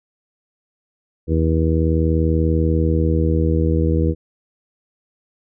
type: harmonic tone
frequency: 80.3 Hz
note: E2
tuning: 45 cents flat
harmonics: 1 / 2 / 3 / 4 / 5 / 6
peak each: -17 / -21 / -26 / -22 / -27 / -24 dBFS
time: 1.27-4.15 s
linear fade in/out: 50 ms
effects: none